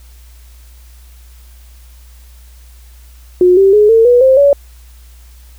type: tone with pitch steps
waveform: sine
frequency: 361 / 389.2 / 419.5 / 452.2 / 487.5 / 525.5 / 566.5 Hz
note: F#4 / G4 / G#4 / A4 / B4 / C5 / C#5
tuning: -43 / -12 / +17 / +47 / -23 / +7 / +37 cents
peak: -4 dBFS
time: 3.41-4.53 s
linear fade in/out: 2 ms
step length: 160 ms
effects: added 60 Hz sine -36 dBFS peak until 5.58 s + white hiss -48 dBFS RMS until 5.58 s